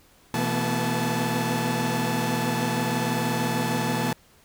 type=tone cluster; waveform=sawtooth; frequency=126 / 166.2 / 225.2 / 245.7 / 869 Hz; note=B2 / E3 / A3 / B3 / A5; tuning=+35 / +15 / +40 / -9 / -22 cents; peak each=-26 dBFS; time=0.34-4.13 s; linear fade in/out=2 ms; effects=pink hiss -57 dBFS RMS until 4.44 s